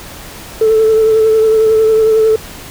sine tone with vibrato, 440 Hz, A4, in tune, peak -5 dBFS, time 0.61-2.36 s, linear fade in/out 5 ms, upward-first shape triangle, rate 11 Hz, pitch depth 28 cents each way, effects tanh soft clip ceiling -3 dBFS + pink hiss -31 dBFS RMS until 2.7 s

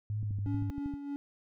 sine tone with vibrato, 103.2 Hz, G#2, 10 cents flat, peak -31 dBFS, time 0.1-0.7 s, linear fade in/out 0 ms, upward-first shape sine, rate 2.7 Hz, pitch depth 56 cents each way
click train, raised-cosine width 5 ms, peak -29 dBFS, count 10, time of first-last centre 0.23-0.939 s, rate 12.7 Hz
triangle tone with tremolo, 283.5 Hz, C#4, 39 cents sharp, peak -31 dBFS, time 0.46-1.16 s, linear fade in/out 0 ms, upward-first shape sine, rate 3.2 Hz, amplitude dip 55%
effects none

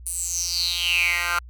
10% pulse tone with high-pass filter sweep, 173.8 Hz, F3, 8 cents flat, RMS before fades -24 dBFS, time 0.06-1.39 s, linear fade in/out 5 ms, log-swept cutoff 9700 to 1400 Hz, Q 7.9, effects added 60 Hz sine -39 dBFS peak until 1.49 s

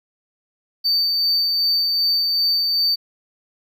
triangle tone with tremolo, 4586 Hz, D8, 42 cents flat, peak -14 dBFS, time 0.84-2.96 s, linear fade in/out 20 ms, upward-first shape sine, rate 2.6 Hz, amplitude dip 25%, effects none

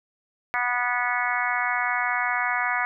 harmonic tone, 245.1 Hz, B3, 13 cents flat, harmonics 3 / 4 / 5 / 6 / 7 / 8 / 9, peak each -30 / -30 / -30 / -30 / -30 / -30 / -30 dBFS, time 0.54-2.85 s, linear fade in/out 0 ms, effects none

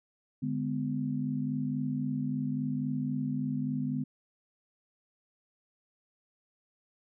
sine chord, G# diminished, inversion second, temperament equal with one note detuned, 146.83 / 207.7 / 251.4 Hz, D3 / G#3 / B3, 0 / 0 / +31 cents, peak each -34 / -36 / -32 dBFS, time 0.42-4.04 s, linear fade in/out 10 ms, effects none

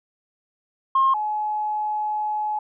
sine tone pair in turn, 1069 / 848.5 Hz, C6 / G#5, +37 / +37 cents, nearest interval major third, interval 400 cents, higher first, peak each -14 / -22 dBFS, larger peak first, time 0.95-1.14 / 1.14-2.59 s, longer second, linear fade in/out 5 ms, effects tanh soft clip ceiling -10 dBFS

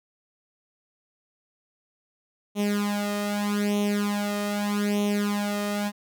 sawtooth tone with flanger, 205.4 Hz, G#3, 19 cents flat, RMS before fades -26 dBFS, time 2.55-5.92 s, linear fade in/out 50 ms, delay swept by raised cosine 0.31 to 1.61 ms, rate 0.81 Hz, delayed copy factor +0.85, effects none

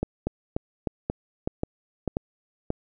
two click trains, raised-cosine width 2 ms, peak -12 / -12 dBFS, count 6 / 4, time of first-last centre 0.03-2.704 / 0.27-2.077 s, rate 1.87 / 1.66 Hz, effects none

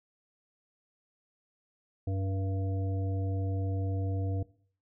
harmonic tone with a mistuned harmonic, 96 Hz, G2, 36 cents flat, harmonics 1 / 3 / 5 / 7, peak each -29 / -39 / -43 / -46 dBFS, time 2.07-4.43 s, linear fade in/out 5 ms, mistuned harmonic 7, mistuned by +23 cents, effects noise-tail reverb RT60 0.5 s tail -19 dB re dry

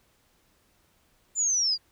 sine linear sweep, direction down, 7180 to 4690 Hz, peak -22 dBFS, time 1.35-1.78 s, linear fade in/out 50 ms, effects pink hiss -66 dBFS RMS until 1.91 s

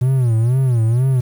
triangle tone with vibrato, 122 Hz, B2, 21 cents flat, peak -10 dBFS, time 0.01-1.21 s, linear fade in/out 10 ms, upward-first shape sine, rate 2.1 Hz, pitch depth 160 cents each way, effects 7-bit

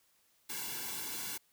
white noise with comb filter, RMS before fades -40 dBFS, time 0.49-1.38 s, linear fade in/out 10 ms, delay 1.6 ms, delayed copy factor -1, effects white hiss -71 dBFS RMS until 1.52 s

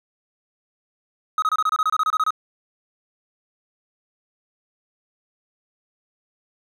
triangle tone bursts, 1267 Hz, D#6, 31 cents sharp, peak -15 dBFS, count 14, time 1.38-2.306 s, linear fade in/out 2 ms, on 42 ms, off 26 ms, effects none

